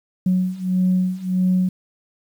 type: beating tone pair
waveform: sine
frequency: 183.1 / 184.7 Hz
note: F#3 / F#3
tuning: -18 / -3 cents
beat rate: 1.6 Hz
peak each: -20 / -18 dBFS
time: 0.26-1.69 s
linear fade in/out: 5 ms
effects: tanh soft clip ceiling -10 dBFS + 8-bit